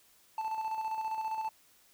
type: tone with tremolo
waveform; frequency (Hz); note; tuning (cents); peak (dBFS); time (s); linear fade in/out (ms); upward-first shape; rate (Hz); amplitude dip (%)
triangle; 880; A5; 0; -29; 0.38-1.49; 2; square; 15; 45
effects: white hiss -64 dBFS RMS until 1.93 s